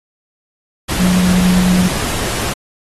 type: tone in noise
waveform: sine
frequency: 181.8 Hz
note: F#3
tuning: 30 cents flat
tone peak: -10 dBFS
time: 0.99-1.89 s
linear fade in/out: 20 ms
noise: pink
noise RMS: -20 dBFS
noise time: 0.88-2.54 s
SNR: +7 dB
effects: AAC 32 kbps